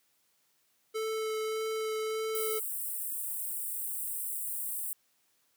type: tone with vibrato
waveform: square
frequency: 438 Hz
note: A4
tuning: 8 cents flat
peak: -32 dBFS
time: 0.94-2.6 s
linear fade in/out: 20 ms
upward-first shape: sine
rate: 1.7 Hz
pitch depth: 9 cents each way
type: high-pass noise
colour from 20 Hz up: white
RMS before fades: -36 dBFS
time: 2.35-4.93 s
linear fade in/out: 0 ms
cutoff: 8000 Hz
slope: 96 dB/octave
effects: white hiss -72 dBFS RMS until 5.56 s + high-pass 100 Hz 12 dB/octave